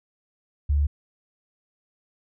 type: tone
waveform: sine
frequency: 72.3 Hz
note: D2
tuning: 27 cents flat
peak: -18 dBFS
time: 0.69-0.87 s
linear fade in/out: 10 ms
effects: none